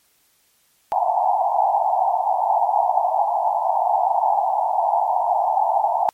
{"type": "band-pass noise", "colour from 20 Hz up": "pink", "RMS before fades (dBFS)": -19, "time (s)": [0.92, 6.09], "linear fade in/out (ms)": 0, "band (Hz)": [680, 920], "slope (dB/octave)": 96, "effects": ["white hiss -61 dBFS RMS until 6.13 s", "MP3 64 kbps"]}